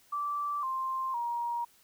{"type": "tone with pitch steps", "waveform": "sine", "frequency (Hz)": [1165, 1050, 946.3], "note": ["D6", "C6", "A#5"], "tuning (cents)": [-14, 6, 26], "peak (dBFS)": -30, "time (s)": [0.12, 1.65], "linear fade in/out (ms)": 10, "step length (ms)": 510, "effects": ["white hiss -63 dBFS RMS until 1.83 s"]}